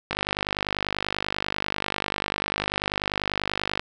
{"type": "click train", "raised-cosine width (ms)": 0.3, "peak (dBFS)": -8, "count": 186, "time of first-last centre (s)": [0.11, 3.795], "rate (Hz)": 50.2, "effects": []}